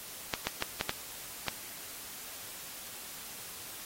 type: clicks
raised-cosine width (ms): 0.2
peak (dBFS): -12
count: 6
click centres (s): 0.338 / 0.47 / 0.624 / 0.811 / 0.894 / 1.483
effects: white hiss -45 dBFS RMS until 3.85 s + AAC 48 kbps